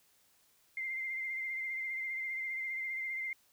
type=tone with vibrato; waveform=sine; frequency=2093 Hz; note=C7; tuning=in tune; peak=-35 dBFS; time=0.77-3.33 s; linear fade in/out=2 ms; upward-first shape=sine; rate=15 Hz; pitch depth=28 cents each way; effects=white hiss -69 dBFS RMS until 3.52 s